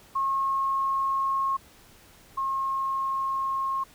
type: tone pair in turn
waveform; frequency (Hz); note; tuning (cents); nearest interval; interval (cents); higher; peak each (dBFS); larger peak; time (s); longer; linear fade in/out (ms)
sine; 1083 / 1076.8; C#6 / C6; -41 / +49; unison; 10; first; -23 / -25; first; 0.15-1.57 / 2.37-3.84; second; 10
effects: pink hiss -54 dBFS RMS until 3.94 s